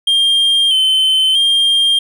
triangle tone with vibrato, 3136 Hz, G7, in tune, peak -8 dBFS, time 0.07-1.99 s, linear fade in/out 5 ms, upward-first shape square, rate 0.78 Hz, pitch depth 37 cents each way, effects none

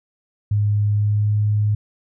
sine tone with pitch glide, 103.83 to 105.04 Hz, G#2 to G#2, 0 to +20 cents, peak -15 dBFS, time 0.51-1.75 s, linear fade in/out 5 ms, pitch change +20 cents, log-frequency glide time 0.9-1.35 s, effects none

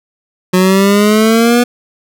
25% pulse exponential sweep, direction up, 181.7 to 244.7 Hz, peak -3 dBFS, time 0.53-1.64 s, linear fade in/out 10 ms, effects none

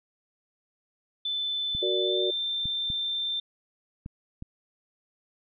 sine tone with pitch glide, 3520 to 3571 Hz, A7 to A7, 0 to +25 cents, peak -27 dBFS, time 1.25-3.4 s, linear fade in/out 5 ms, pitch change +25 cents, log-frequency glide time 2-2.23 s
clicks, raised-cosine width 5 ms, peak -25 dBFS, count 5, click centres 1.75 / 2.656 / 2.902 / 4.061 / 4.424 s
sine chord, Gb augmented, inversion none, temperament equal, 370 / 466.2 / 587.3 Hz, Gb4 / Bb4 / D5, 0 / 0 / 0 cents, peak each -27 / -32 / -32 dBFS, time 1.82-2.31 s, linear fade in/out 10 ms
effects none

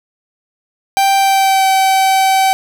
45% pulse tone with pitch glide, 784 to 768.3 Hz, G5 to G5, 0 to -35 cents, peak -9 dBFS, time 0.97-2.53 s, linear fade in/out 0 ms, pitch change -35 cents, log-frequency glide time 1.16-1.66 s, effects none

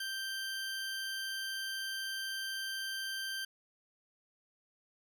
20% pulse tone, 1568 Hz, G6, in tune, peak -32 dBFS, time 0-3.45 s, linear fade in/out 5 ms, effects none

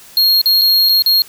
square tone with dropouts, 4263 Hz, C8, 32 cents sharp, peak -9 dBFS, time 0.17-1.22 s, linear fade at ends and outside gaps 1 ms, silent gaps 0.415-0.458 / 0.613-0.617 / 0.889-0.893 / 1.022-1.061 s, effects white hiss -40 dBFS RMS until 1.28 s

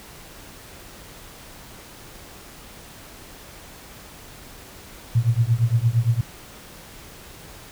sine tone with tremolo, 116.54 Hz, A#2, in tune, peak -12 dBFS, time 5.15-6.21 s, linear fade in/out 5 ms, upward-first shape triangle, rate 8.7 Hz, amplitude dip 100%, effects pink hiss -43 dBFS RMS until 7.71 s

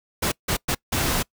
pink noise bursts at uneven times, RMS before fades -23 dBFS, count 4, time 0.22-0.32 / 0.48-0.57 / 0.68-0.75 / 0.92-1.23 s, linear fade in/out 10 ms, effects noise-tail reverb RT60 0.1 s tail -24 dB re dry

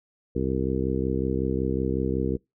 harmonic tone, 65.41 Hz, C2, in tune, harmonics 1 / 2 / 3 / 4 / 5 / 6 / 7, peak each -31 / -31 / -31 / -31 / -31 / -31 / -31 dBFS, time 0.35-2.37 s, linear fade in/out 10 ms, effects noise-tail reverb RT60 0.2 s tail -25 dB re dry

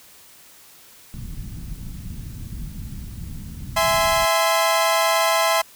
pink low-pass noise, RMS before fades -33 dBFS, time 1.14-4.25 s, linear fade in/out 0 ms, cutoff 210 Hz, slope 24 dB/octave
sawtooth chord, E augmented, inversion none, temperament equal with one note detuned, 659.3 / 830.6 / 1033.9 Hz, E5 / G#5 / B#5, 0 / 0 / -21 cents, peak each -16 / -20 / -17 dBFS, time 3.76-5.62 s, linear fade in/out 10 ms
effects white hiss -48 dBFS RMS until 5.75 s

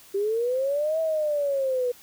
sine linear two-way sweep, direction up then down, 387.7 to 650 to 484.8 Hz, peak -22 dBFS, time 0.14-1.92 s, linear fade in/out 10 ms, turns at 1 s, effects white hiss -51 dBFS RMS until 2.02 s

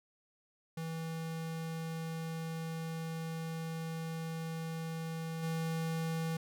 square tone with level steps, 162.8 Hz, E3, 21 cents flat, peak -38 / -34 dBFS, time 0.77-6.37 s, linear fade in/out 5 ms, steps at 5.42 s, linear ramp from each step 20 ms, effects none

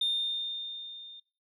sine tone with level ramp, 3629 Hz, A#7, 47 cents flat, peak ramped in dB -23 to -45 dBFS, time 0.01-1.2 s, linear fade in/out 5 ms, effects noise-tail reverb RT60 0.4 s tail -23 dB re dry + tanh soft clip ceiling -23 dBFS

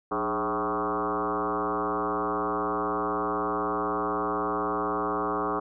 sine tone with frequency modulation, 764 Hz, G5, 45 cents flat, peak -25 dBFS, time 0.11-5.6 s, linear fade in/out 10 ms, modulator 116 Hz, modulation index 4.4, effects none

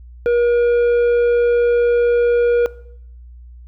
triangle tone with tanh clipping, 477.8 Hz, A#4, 43 cents sharp, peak -14 dBFS, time 0.26-2.66 s, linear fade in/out 0 ms, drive 12 dB, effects noise-tail reverb RT60 0.7 s tail -20 dB re dry + added 60 Hz sine -36 dBFS peak until 3.67 s

